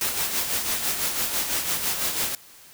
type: noise with tremolo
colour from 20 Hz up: white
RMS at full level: -24 dBFS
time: 0.01-2.35 s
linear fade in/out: 2 ms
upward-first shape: sine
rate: 6 Hz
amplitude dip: 50%
effects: white hiss -49 dBFS RMS until 2.73 s